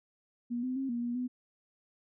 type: tone with pitch steps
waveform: sine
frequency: 239.8 / 255.3 / 268.1 / 237.8 / 239.8 / 249.7 Hz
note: A#3 / C4 / C4 / A#3 / A#3 / B3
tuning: +49 / -42 / +42 / +35 / +49 / +19 cents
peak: -31 dBFS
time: 0.5-1.28 s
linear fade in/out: 20 ms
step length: 130 ms
effects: none